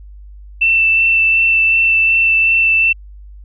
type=tone with vibrato; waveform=sine; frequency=2670 Hz; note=E7; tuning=22 cents sharp; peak=-9 dBFS; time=0.61-2.93 s; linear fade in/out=10 ms; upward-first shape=sine; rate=2.7 Hz; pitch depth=10 cents each way; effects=added 50 Hz sine -33 dBFS peak until 3.44 s